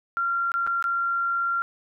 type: tone with dropouts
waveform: sine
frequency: 1379 Hz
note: F6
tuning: 22 cents flat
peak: -22 dBFS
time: 0.17-1.62 s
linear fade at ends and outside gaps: 0 ms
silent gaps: 0.518-0.54 / 0.666-0.674 / 0.825-0.841 s
effects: none